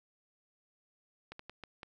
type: slowing click train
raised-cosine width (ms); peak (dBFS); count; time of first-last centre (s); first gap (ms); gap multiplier
0.3; -29; 5; 1.32-1.832; 74; 1.38
effects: none